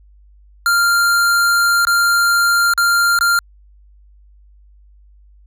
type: tone with dropouts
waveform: square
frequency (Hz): 1393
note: F6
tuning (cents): -5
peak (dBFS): -12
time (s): 0.66-3.39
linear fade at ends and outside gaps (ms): 1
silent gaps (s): 1.851-1.87 / 2.737-2.777 / 3.189-3.209
effects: added 50 Hz sine -44 dBFS peak until 5.46 s